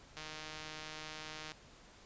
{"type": "click train", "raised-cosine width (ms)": 0.2, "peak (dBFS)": -28, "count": 210, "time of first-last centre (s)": [0.17, 1.518], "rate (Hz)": 155, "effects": ["pink hiss -59 dBFS RMS until 2.05 s", "resampled to 16000 Hz"]}